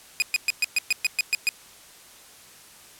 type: tone bursts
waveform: sawtooth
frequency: 2480 Hz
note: D#7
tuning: 6 cents flat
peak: -15 dBFS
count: 10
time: 0.2-1.49 s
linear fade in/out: 0 ms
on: 21 ms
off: 120 ms
effects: white hiss -49 dBFS RMS until 2.99 s + low-pass 12000 Hz 12 dB/octave